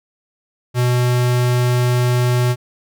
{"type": "tone", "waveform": "square", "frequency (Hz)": 123.47, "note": "B2", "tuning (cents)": 0, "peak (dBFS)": -14, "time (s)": [0.74, 2.56], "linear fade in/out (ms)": 50, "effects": []}